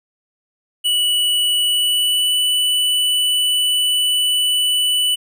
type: tone with pitch glide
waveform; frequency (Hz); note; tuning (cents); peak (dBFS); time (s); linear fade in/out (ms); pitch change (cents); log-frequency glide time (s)
square; 2948 to 2975; F#7 to F#7; -7 to +9; -15; 0.84-5.16; 20; +16; 1.64-2.36
effects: none